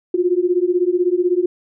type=beating tone pair; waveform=sine; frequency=349.2 / 365.2 Hz; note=F4 / F#4; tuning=0 / -23 cents; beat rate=16 Hz; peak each=-17 dBFS; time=0.14-1.46 s; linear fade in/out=5 ms; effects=none